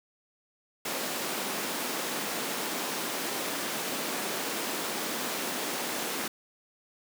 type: high-pass noise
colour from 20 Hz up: pink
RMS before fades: -33 dBFS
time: 0.85-6.28 s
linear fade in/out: 5 ms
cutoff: 220 Hz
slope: 24 dB/octave
effects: none